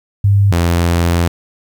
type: tone pair in turn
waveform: sine / sawtooth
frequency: 100.1 / 85.59 Hz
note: G2 / F2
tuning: +37 / -34 cents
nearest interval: minor third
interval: 271 cents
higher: first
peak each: -7 dBFS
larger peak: neither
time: 0.24-0.52 / 0.52-1.28 s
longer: second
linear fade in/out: 5 ms
effects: 8-bit